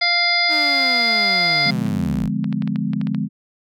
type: harmonic tone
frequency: 698 Hz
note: F5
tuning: 1 cent flat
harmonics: 1 / 2 / 3 / 5 / 6 / 7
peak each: -24 / -29 / -18 / -27 / -27 / -19 dBFS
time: 0.01-1.71 s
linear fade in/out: 10 ms
type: linear sweep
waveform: sawtooth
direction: down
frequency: 317.8 to 45.51 Hz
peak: -23 dBFS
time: 0.48-2.3 s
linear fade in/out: 50 ms
type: chord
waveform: sine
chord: D diminished seventh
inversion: none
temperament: equal with one note detuned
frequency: 146.83 / 174.61 / 207.7 / 253 Hz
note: D3 / F3 / Ab3 / Cb4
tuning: 0 / 0 / 0 / +42 cents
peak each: -26 / -25 / -22 / -26 dBFS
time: 1.64-3.29 s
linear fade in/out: 50 ms
type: clicks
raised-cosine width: 0.3 ms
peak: -18 dBFS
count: 10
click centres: 1.866 / 2.443 / 2.527 / 2.622 / 2.676 / 2.759 / 2.934 / 3.014 / 3.071 / 3.147 s
effects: none